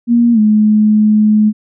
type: tone with pitch glide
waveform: sine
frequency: 236.5 to 213.1 Hz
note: A#3 to G#3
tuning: +25 to +45 cents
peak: -6 dBFS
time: 0.07-1.53 s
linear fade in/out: 50 ms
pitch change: -180 cents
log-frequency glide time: 0.33-0.39 s
effects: none